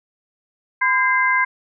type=tone cluster; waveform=sine; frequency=1017 / 1607 / 2076 Hz; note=C6 / G6 / C7; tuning=-50 / +43 / -14 cents; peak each=-19 dBFS; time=0.81-1.45 s; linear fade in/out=10 ms; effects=none